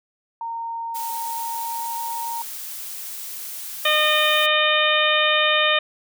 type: tone with pitch glide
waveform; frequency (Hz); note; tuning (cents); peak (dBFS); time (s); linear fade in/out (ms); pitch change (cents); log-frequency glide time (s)
sine; 921 to 929.6; A#5 to A#5; -21 to -5; -26; 0.41-2.42; 2; +16; 0.87-2.28
type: noise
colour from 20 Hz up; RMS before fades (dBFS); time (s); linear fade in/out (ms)
blue; -33; 0.94-4.47; 20
type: harmonic tone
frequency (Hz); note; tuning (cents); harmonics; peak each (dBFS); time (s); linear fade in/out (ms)
610; D#5; -34; 1 / 2 / 3 / 4 / 5 / 6; -23 / -23 / -23 / -23 / -23 / -23; 3.85-5.79; 5
effects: none